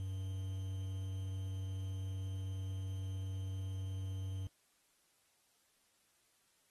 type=tone with quantisation; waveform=triangle; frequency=95.2 Hz; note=F#2; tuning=50 cents sharp; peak=-36 dBFS; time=0-4.47 s; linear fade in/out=0 ms; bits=10; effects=white hiss -74 dBFS RMS until 6.7 s + AAC 32 kbps